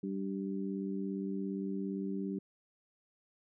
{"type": "harmonic tone", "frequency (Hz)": 97.4, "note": "G2", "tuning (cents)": -11, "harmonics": [2, 3, 4], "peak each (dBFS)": [-36, -40, -42], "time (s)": [0.03, 2.39], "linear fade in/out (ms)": 5, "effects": []}